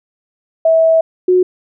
sine tone pair in turn, 650 / 365.3 Hz, E5 / F#4, -24 / -22 cents, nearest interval minor seventh, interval 998 cents, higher first, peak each -7 dBFS, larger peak neither, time 0.65-1.01 / 1.28-1.43 s, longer first, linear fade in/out 5 ms, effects none

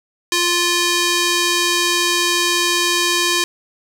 square tone with band-pass filter, 349.2 Hz, F4, in tune, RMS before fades -17 dBFS, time 0.32-3.44 s, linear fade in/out 2 ms, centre 5000 Hz, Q 0.76, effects none

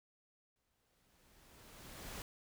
pink noise with exponential growth, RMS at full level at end -45 dBFS, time 0.56-2.22 s, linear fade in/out 1 ms, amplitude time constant 360 ms, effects none

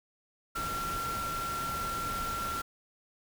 sine tone in noise, 1364 Hz, F6, 41 cents flat, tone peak -33 dBFS, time 0.55-2.62 s, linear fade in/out 10 ms, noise pink, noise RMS -39 dBFS, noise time 0.55-2.62 s, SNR +3 dB, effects none

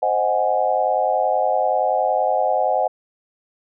sine chord, Ab dominant seventh, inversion first, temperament equal, 523.3 / 622.3 / 740 / 830.6 Hz, C5 / Eb5 / Gb5 / Ab5, 0 / 0 / 0 / 0 cents, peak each -23 / -22 / -20 / -23 dBFS, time 0.02-2.88 s, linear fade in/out 10 ms, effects none

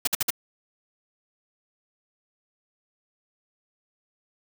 white noise bursts, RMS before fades -23 dBFS, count 4, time 0.05-0.305 s, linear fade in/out 5 ms, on 24 ms, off 53 ms, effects none

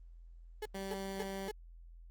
35% pulse tone bursts, 426.3 Hz, G#4, 45 cents sharp, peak -36 dBFS, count 4, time 0.62-1.514 s, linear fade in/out 5 ms, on 36 ms, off 250 ms
15% pulse tone, 194.1 Hz, G3, 17 cents flat, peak -33 dBFS, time 0.74-1.49 s, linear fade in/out 10 ms
effects added 42 Hz sine -51 dBFS peak until 2.1 s + Opus 24 kbps

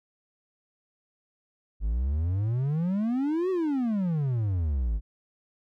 triangle exponential two-way sweep, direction up then down, 49 to 384.1 to 49 Hz, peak -22 dBFS, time 1.8-5.01 s, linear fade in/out 50 ms, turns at 3.5 s, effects none

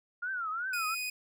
sine tone with vibrato, 1396.9 Hz, F6, in tune, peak -32 dBFS, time 0.22-0.95 s, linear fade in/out 10 ms, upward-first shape triangle, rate 2.7 Hz, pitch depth 210 cents each way
sawtooth tone, 2489 Hz, D#7, in tune, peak -30 dBFS, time 0.73-1.1 s, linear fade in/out 5 ms
effects none

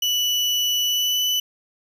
35% pulse tone with pitch glide, 2960 to 2986 Hz, F#7 to F#7, 0 to +15 cents, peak -17 dBFS, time 0.02-1.4 s, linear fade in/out 5 ms, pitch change +15 cents, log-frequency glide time 0.84-1.21 s, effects 9-bit

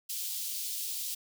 white high-pass noise, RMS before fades -36 dBFS, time 0.09-1.15 s, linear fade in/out 10 ms, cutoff 3200 Hz, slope 24 dB/octave, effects none

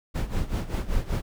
brown noise with tremolo, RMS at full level -24 dBFS, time 0.14-1.22 s, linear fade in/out 20 ms, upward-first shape sine, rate 5.2 Hz, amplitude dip 80%, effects none

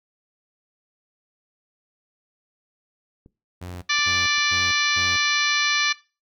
clicks, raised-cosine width 3 ms, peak -35 dBFS, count 5, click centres 3.261 / 3.691 / 3.744 / 3.989 / 4.382 s
sawtooth tone bursts, 89.4 Hz, F2, 41 cents sharp, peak -29 dBFS, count 4, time 3.61-5.17 s, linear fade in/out 10 ms, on 210 ms, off 240 ms
harmonic tone, 587.3 Hz, D5, in tune, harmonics 2 / 3 / 4 / 5 / 6 / 7 / 8 / 9 / 10, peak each -28 / -25 / -25 / -31 / -28 / -28 / -34 / -34 / -31 dBFS, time 3.89-5.93 s, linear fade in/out 10 ms
effects noise-tail reverb RT60 0.3 s tail -19 dB re dry

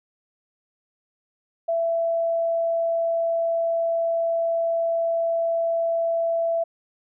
sine tone, 667 Hz, E5, 20 cents sharp, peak -20 dBFS, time 1.68-6.64 s, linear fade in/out 10 ms, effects none

